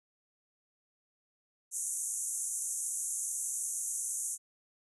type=band-pass noise; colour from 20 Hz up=white; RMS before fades=-36 dBFS; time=1.71-4.38 s; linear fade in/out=50 ms; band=6200 to 11000 Hz; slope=96 dB/octave; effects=none